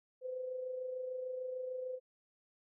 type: tone with amplitude modulation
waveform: sine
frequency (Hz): 510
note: C5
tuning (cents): -44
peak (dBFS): -36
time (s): 0.21-2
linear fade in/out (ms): 50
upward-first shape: sine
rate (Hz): 26.7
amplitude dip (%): 45
effects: none